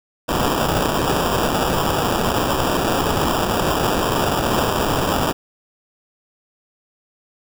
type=noise with sample-and-hold; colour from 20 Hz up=violet; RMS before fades=-19 dBFS; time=0.28-5.33 s; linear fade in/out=20 ms; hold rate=2100 Hz; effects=none